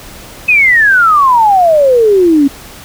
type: exponential sweep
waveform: sine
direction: down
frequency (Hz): 2574 to 271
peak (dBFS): -4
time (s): 0.48-2.48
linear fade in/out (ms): 10
effects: pink hiss -32 dBFS RMS until 2.84 s